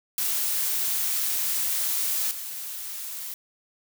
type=noise with level steps; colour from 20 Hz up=blue; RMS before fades=-26 / -35 dBFS; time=0.18-3.34 s; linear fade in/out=2 ms; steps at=2.31 s; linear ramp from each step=2 ms; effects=none